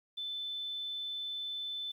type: tone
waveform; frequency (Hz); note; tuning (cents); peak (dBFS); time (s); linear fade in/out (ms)
sine; 3520; A7; 0; -36; 0.17-1.92; 10
effects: 11-bit